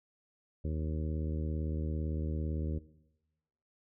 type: harmonic tone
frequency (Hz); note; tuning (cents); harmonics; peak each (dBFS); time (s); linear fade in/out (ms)
77.78; D#2; 0; 1 / 2 / 3 / 4 / 5 / 6 / 7; -33 / -39 / -43 / -45 / -47 / -49 / -50; 0.64-2.79; 10
effects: noise-tail reverb RT60 1.0 s tail -18 dB re dry